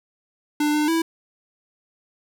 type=tone with pitch steps; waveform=square; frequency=297.7 / 300.9 / 328.5 Hz; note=D4 / D4 / E4; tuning=+24 / +42 / -6 cents; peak=-19 dBFS; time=0.6-1.02 s; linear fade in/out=5 ms; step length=140 ms; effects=none